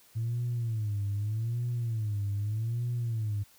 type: tone with vibrato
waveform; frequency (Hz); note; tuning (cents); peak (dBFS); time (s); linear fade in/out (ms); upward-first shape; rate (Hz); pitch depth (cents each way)
sine; 110.4; A2; +6; -27; 0.15-3.44; 20; sine; 0.82; 160
effects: tanh soft clip ceiling -25 dBFS + white hiss -60 dBFS RMS until 3.58 s